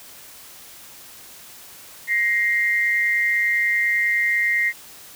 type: tone pair together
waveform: sine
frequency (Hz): 1887 / 2097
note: A#6 / C7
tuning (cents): +21 / +3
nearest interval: major second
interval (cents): 182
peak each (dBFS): -20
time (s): 2.07-4.73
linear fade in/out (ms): 50
effects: white hiss -43 dBFS RMS until 5.15 s